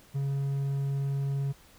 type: tone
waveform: triangle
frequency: 138.59 Hz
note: C#3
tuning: in tune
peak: -25 dBFS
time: 0.14-1.53 s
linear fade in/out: 20 ms
effects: pink hiss -57 dBFS RMS until 1.78 s